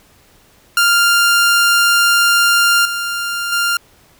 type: tone with level steps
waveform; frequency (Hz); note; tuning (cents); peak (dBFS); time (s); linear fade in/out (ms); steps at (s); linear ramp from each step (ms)
sawtooth; 1396.9; F6; 0; -6 / -15 / -10; 0.77-3.77; 2; 2.85 / 3.52; 5
effects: pink hiss -50 dBFS RMS until 4.19 s